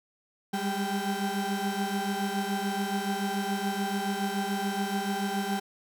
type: tone cluster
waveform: 35% pulse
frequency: 196.6 / 203.6 / 781 Hz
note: G3 / G#3 / G5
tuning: +5 / -34 / -7 cents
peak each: -31 dBFS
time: 0.53-5.6 s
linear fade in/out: 10 ms
effects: none